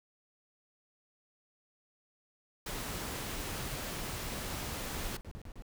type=noise; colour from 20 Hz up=pink; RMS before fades=-39 dBFS; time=2.66-5.17 s; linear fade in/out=5 ms
type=noise bursts; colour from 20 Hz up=brown; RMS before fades=-45 dBFS; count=13; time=4.32-5.622 s; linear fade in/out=0 ms; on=66 ms; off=37 ms
effects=none